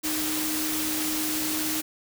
sine tone in noise, 309.7 Hz, D#4, 8 cents flat, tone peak -30 dBFS, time 0.03-1.82 s, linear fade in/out 20 ms, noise white, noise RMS -29 dBFS, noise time 0.03-1.82 s, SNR -4 dB, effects none

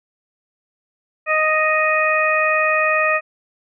harmonic tone, 622.3 Hz, D#5, in tune, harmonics 1 / 2 / 3 / 4, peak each -20 / -20 / -20 / -20 dBFS, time 1.26-3.21 s, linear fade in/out 50 ms, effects none

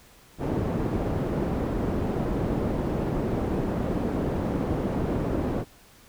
white low-pass noise, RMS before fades -27 dBFS, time 0.38-5.65 s, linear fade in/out 50 ms, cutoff 370 Hz, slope 12 dB/octave, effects pink hiss -54 dBFS RMS until 6.08 s

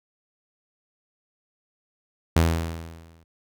sawtooth tone with exponential decay, 82.41 Hz, E2, in tune, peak -11 dBFS, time 2.36-3.24 s, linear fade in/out 5 ms, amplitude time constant 190 ms, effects none

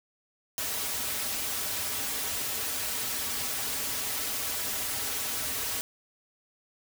white noise with comb filter, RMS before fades -32 dBFS, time 0.58-5.81 s, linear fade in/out 0 ms, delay 5.7 ms, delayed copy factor -0.9, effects none

